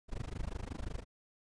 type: noise with amplitude modulation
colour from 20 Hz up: brown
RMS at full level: -36 dBFS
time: 0.08-1.05 s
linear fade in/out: 50 ms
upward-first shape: sine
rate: 25.5 Hz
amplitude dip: 100%
effects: resampled to 22050 Hz